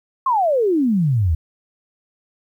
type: exponential sweep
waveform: sine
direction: down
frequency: 1105 to 74.5 Hz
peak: -14 dBFS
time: 0.26-1.35 s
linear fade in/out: 5 ms
effects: 9-bit